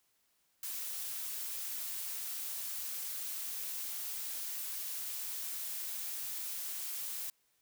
blue noise, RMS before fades -40 dBFS, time 0.63-7.3 s, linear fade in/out 2 ms, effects white hiss -75 dBFS RMS until 7.61 s

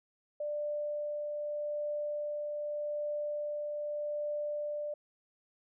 sine tone with tremolo, 592 Hz, D5, 14 cents sharp, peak -32 dBFS, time 0.4-4.94 s, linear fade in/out 5 ms, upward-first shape triangle, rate 0.83 Hz, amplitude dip 25%, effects none

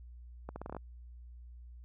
accelerating click train, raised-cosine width 1 ms, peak -27 dBFS, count 8, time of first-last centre 0.49-0.767 s, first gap 70 ms, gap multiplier 0.8, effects added 60 Hz sine -48 dBFS peak until 1.84 s

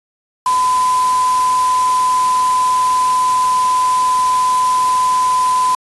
sine tone in noise, 1010 Hz, B5, 39 cents sharp, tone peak -11 dBFS, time 0.46-5.75 s, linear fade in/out 2 ms, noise white, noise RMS -26 dBFS, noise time 0.46-5.75 s, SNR +12 dB, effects resampled to 24000 Hz

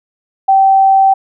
sine tone, 775 Hz, G5, 20 cents flat, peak -5 dBFS, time 0.48-1.14 s, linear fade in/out 10 ms, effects none

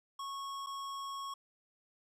square tone with dropouts, 1100 Hz, C#6, 14 cents flat, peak -40 dBFS, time 0.19-1.34 s, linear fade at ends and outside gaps 5 ms, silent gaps 0.663-0.668 s, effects low-pass 10000 Hz 12 dB/octave

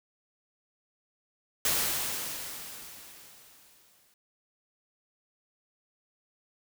white noise with exponential decay, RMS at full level -26 dBFS, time 1.65-4.14 s, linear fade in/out 2 ms, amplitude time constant 540 ms, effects none

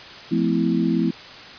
sine chord, F major seventh, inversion none, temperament equal with one note detuned, 174.61 / 220 / 256.4 / 329.6 Hz, F3 / A3 / C4 / E4, 0 / 0 / -35 / 0 cents, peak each -23 dBFS, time 0.31-1.11 s, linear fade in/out 10 ms, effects white hiss -39 dBFS RMS until 1.58 s + resampled to 11025 Hz

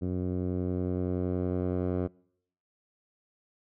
10% pulse tone with low-pass filter sweep, 90.7 Hz, F#2, 34 cents flat, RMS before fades -30 dBFS, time 0.01-2.08 s, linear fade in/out 20 ms, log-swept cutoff 310 to 690 Hz, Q 0.76, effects noise-tail reverb RT60 0.7 s tail -25 dB re dry

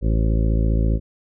harmonic tone, 55 Hz, A1, in tune, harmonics 1 / 2 / 3 / 4 / 5 / 6 / 7 / 9 / 10, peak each -17 / -23 / -27 / -29 / -31 / -33 / -34 / -36 / -37 dBFS, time 0.01-1 s, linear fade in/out 50 ms, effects none

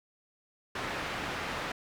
white low-pass noise, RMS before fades -36 dBFS, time 0.75-1.72 s, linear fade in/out 5 ms, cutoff 2000 Hz, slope 12 dB/octave, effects none

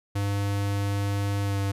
square tone with pitch glide, 100.5 to 99 Hz, G2 to G2, +44 to +18 cents, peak -25 dBFS, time 0.15-1.72 s, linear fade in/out 10 ms, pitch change -26 cents, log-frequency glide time 1.43-1.59 s, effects resampled to 32000 Hz

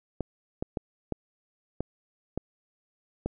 clicks, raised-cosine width 2 ms, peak -16 dBFS, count 7, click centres 0.207 / 0.625 / 0.772 / 1.123 / 1.806 / 2.376 / 3.26 s, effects none

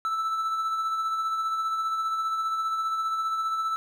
triangle tone with tremolo, 1318.5 Hz, E6, in tune, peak -22 dBFS, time 0.05-3.76 s, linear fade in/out 0 ms, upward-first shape sine, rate 15 Hz, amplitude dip 35%, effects none

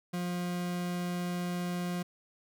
40% pulse tone, 177 Hz, F3, 23 cents sharp, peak -31 dBFS, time 0.13-2.03 s, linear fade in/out 10 ms, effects none

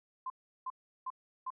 sine tone bursts, 1037 Hz, C6, 16 cents flat, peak -35 dBFS, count 4, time 0.26-1.504 s, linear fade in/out 5 ms, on 41 ms, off 360 ms, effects none

